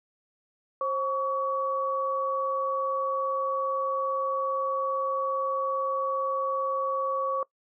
sine tone pair together, 533 / 1129.4 Hz, C5 / C#6, +32 / +32 cents, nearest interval octave + minor second, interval 1300 cents, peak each -29 / -27 dBFS, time 0.81-7.43 s, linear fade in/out 2 ms, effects noise-tail reverb RT60 0.1 s tail -21 dB re dry

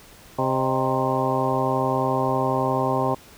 harmonic tone with a mistuned harmonic, 131.7 Hz, C3, 12 cents sharp, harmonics 1 / 2 / 3 / 4 / 5 / 6 / 7 / 8, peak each -28 / -28 / -28 / -28 / -28 / -28 / -28 / -28 dBFS, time 0.38-3.15 s, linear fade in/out 10 ms, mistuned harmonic 5, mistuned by -89 cents, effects pink hiss -48 dBFS RMS until 3.37 s

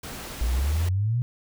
pink noise, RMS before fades -37 dBFS, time 0.03-0.89 s, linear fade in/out 5 ms
sine exponential sweep, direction up, 55 to 126.5 Hz, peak -21 dBFS, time 0.41-1.22 s, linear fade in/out 0 ms
effects none

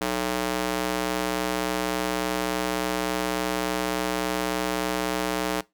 square tone with high-pass filter, 61.74 Hz, B1, in tune, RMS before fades -27 dBFS, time 0.01-5.61 s, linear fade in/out 5 ms, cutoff 320 Hz, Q 0.71, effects noise-tail reverb RT60 0.2 s tail -21 dB re dry

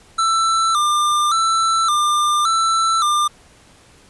square tone with vibrato, 1262 Hz, D#6, 24 cents sharp, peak -15 dBFS, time 0.18-3.28 s, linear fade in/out 10 ms, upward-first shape square, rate 0.88 Hz, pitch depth 92 cents each way, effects pink hiss -49 dBFS RMS until 4.09 s + resampled to 24000 Hz

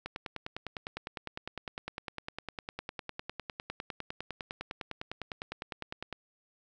click train, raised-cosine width 0.3 ms, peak -21 dBFS, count 61, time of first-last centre 0.06-6.127 s, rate 9.89 Hz, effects none

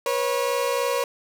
30% pulse tone pair together, 484.8 / 548 Hz, B4 / C#5, -32 / -20 cents, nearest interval major second, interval 212 cents, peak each -22 dBFS, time 0.06-1.04 s, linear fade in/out 2 ms, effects none

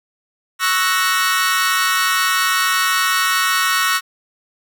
sawtooth chord, F# dominant seventh, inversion second, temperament equal, 1108.7 / 1318.5 / 1480 / 1864.7 Hz, C#6 / E6 / F#6 / A#6, 0 / 0 / 0 / 0 cents, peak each -17 dBFS, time 0.59-4.01 s, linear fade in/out 50 ms, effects none

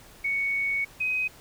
sine tone pair in turn, 2225 / 2518 Hz, C#7 / D#7, +6 / +20 cents, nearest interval major second, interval 214 cents, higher second, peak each -24 / -24 dBFS, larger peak neither, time 0.24-0.85 / 1-1.28 s, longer first, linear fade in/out 10 ms, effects pink hiss -51 dBFS RMS until 1.4 s

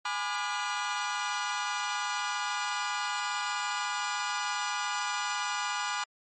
sawtooth chord, G# diminished seventh, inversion none, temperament just, 830.6 / 996.7 / 1196.1 / 1435.3 Hz, G#5 / B5 / D6 / F6, 0 / +16 / +31 / +47 cents, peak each -32 dBFS, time 0.05-6.04 s, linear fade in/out 5 ms, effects MP3 32 kbps

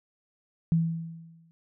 sine tone with exponential decay, 164.81 Hz, E3, in tune, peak -18 dBFS, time 0.72-1.51 s, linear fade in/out 0 ms, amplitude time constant 170 ms, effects none

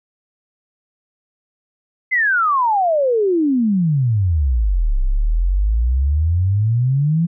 sine exponential two-way sweep, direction down then up, 2093 to 31.45 to 172.9 Hz, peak -13 dBFS, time 2.11-7.27 s, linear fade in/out 20 ms, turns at 5 s, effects none

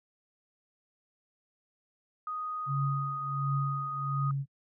sine tone, 1244.5 Hz, D#6, in tune, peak -33 dBFS, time 2.27-4.31 s, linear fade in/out 2 ms
sine tone with tremolo, 138.59 Hz, C#3, in tune, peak -26 dBFS, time 2.66-4.46 s, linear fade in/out 50 ms, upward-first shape triangle, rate 1.4 Hz, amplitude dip 90%
effects noise-tail reverb RT60 0.1 s tail -26 dB re dry

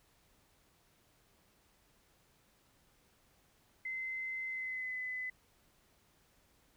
sine tone with pitch glide, 2060 to 2014 Hz, C7 to B6, -28 to +33 cents, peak -37 dBFS, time 3.85-5.3 s, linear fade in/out 5 ms, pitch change -39 cents, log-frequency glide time 4.48-4.99 s, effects pink hiss -70 dBFS RMS until 6.76 s

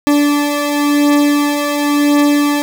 40% pulse beating tone pair, 290 / 290.94 Hz, D4 / D4, -22 / -16 cents, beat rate 0.94 Hz, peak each -16 / -11 dBFS, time 0.07-2.62 s, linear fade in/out 0 ms, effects none

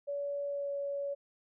sine tone with pitch glide, 569 to 563.8 Hz, C#5 to C#5, +45 to +29 cents, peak -33 dBFS, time 0.07-1.15 s, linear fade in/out 20 ms, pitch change -16 cents, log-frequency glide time 0.46-0.71 s, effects none

